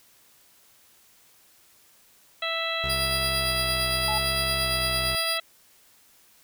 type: harmonic tone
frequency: 659.3 Hz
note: E5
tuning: in tune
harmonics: 1 / 2 / 3 / 4 / 5 / 6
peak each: -33 / -33 / -33 / -33 / -33 / -33 dBFS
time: 2.42-5.4 s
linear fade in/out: 5 ms
type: tone with vibrato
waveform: 25% pulse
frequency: 65.41 Hz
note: C2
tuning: in tune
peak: -28 dBFS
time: 2.84-5.15 s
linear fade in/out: 0 ms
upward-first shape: square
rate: 0.83 Hz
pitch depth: 40 cents each way
type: tone with tremolo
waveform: sawtooth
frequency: 4841 Hz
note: D#8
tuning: 48 cents flat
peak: -23 dBFS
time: 2.89-5.38 s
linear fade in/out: 10 ms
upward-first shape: sine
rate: 8.8 Hz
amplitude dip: 50%
type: tone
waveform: sine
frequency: 853 Hz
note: G#5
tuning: 46 cents sharp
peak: -27 dBFS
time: 4.08-4.18 s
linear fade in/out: 2 ms
effects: white hiss -58 dBFS RMS until 6.43 s